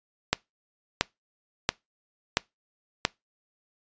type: click train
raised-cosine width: 0.2 ms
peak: -3 dBFS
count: 5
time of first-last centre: 0.33-3.051 s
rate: 1.47 Hz
effects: noise-tail reverb RT60 0.2 s tail -23 dB re dry + resampled to 16000 Hz